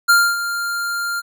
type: tone with ADSR envelope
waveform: square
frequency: 1396.9 Hz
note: F6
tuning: in tune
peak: -9 dBFS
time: 0.08-1.22 s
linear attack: 18 ms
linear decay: 260 ms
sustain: -12 dB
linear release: 33 ms
effects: none